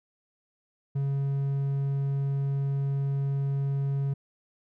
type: tone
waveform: triangle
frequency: 138.59 Hz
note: C#3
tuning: in tune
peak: -23 dBFS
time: 0.95-4.14 s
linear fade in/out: 10 ms
effects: none